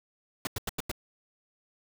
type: noise bursts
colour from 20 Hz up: pink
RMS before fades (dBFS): -32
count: 5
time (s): 0.45-0.915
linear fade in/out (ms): 2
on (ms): 21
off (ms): 90
effects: none